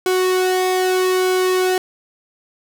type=tone with flanger; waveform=sawtooth; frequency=370 Hz; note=F#4; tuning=in tune; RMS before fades=-17 dBFS; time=0.06-1.78 s; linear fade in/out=2 ms; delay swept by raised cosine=1.1 to 2.01 ms; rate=0.81 Hz; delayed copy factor=-0.6; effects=none